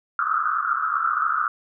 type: band-pass noise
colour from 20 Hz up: white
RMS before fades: -23 dBFS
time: 0.19-1.48 s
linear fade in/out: 2 ms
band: 1200 to 1400 Hz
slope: 96 dB/octave
effects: none